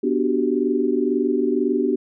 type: chord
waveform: sine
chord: G major seventh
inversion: first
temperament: equal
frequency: 246.9 / 293.7 / 370 / 392 Hz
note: B3 / D4 / F#4 / G4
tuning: 0 / 0 / 0 / 0 cents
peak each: -23 dBFS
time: 0.03-1.96 s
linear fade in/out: 10 ms
effects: none